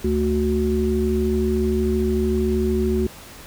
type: harmonic tone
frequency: 73.9 Hz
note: D2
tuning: 11 cents sharp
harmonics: 1 / 3 / 5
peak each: -23 / -22 / -21 dBFS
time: 0.04-3.07 s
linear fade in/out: 5 ms
effects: pink hiss -41 dBFS RMS until 3.46 s